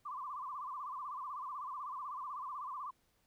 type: tone with vibrato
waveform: sine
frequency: 1094 Hz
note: C#6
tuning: 23 cents flat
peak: -40 dBFS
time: 0.05-2.91 s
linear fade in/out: 10 ms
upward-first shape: sine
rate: 16 Hz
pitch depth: 160 cents each way
effects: pink hiss -75 dBFS RMS until 3.26 s